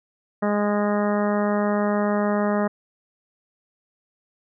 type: harmonic tone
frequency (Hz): 206.6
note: G#3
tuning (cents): -9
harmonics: 1 / 2 / 3 / 4 / 5 / 6 / 7 / 8 / 9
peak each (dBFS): -22 / -27 / -25 / -31 / -33 / -32 / -38 / -38 / -37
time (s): 0.42-2.68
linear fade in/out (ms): 10
effects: none